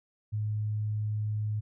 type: tone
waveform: sine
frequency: 106.4 Hz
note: G#2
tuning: 42 cents sharp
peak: -28 dBFS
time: 0.32-1.61 s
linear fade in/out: 20 ms
effects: none